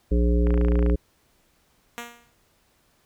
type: harmonic tone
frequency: 59.2 Hz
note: A#1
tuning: 27 cents sharp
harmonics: 1 / 3 / 5 / 7 / 9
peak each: -18 / -27 / -28 / -28 / -34 dBFS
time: 0.11-0.96 s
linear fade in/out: 10 ms
type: click train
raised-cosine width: 0.5 ms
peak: -20 dBFS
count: 13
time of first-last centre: 0.47-0.899 s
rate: 28 Hz
type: tone with exponential decay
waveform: 5% pulse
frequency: 237.2 Hz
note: A#3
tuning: 30 cents sharp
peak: -19 dBFS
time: 1.98-2.35 s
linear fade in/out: 0 ms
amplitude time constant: 80 ms
effects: pink hiss -64 dBFS RMS until 3.05 s